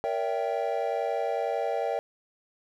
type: chord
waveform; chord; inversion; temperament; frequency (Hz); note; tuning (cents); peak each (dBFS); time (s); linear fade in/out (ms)
triangle; A# diminished seventh; none; equal with one note detuned; 466.2 / 568.3 / 659.3 / 784; A#4 / C#5 / E5 / G5; 0 / +43 / 0 / 0; -30; 0.04-1.99; 0
effects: none